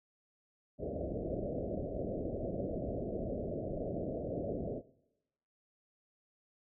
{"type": "low-pass noise", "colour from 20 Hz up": "white", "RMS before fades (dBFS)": -38, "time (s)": [0.78, 4.82], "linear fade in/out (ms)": 50, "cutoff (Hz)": 660, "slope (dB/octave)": 96, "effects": ["noise-tail reverb RT60 0.9 s tail -20 dB re dry"]}